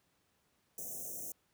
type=band-stop noise; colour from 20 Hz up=white; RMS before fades=-43 dBFS; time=0.78-1.32 s; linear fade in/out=2 ms; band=730 to 5800 Hz; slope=96 dB/octave; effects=pink hiss -75 dBFS RMS until 1.53 s + high-pass 80 Hz 12 dB/octave